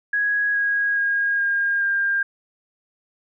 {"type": "tone with pitch steps", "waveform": "sine", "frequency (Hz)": [1661.2, 1645.9, 1630.8, 1615.8, 1600.9], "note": ["G#6", "G#6", "G#6", "G#6", "G6"], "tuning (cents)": [0, -16, -32, -48, 36], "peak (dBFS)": -18, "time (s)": [0.13, 2.23], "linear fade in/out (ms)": 5, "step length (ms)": 420, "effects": []}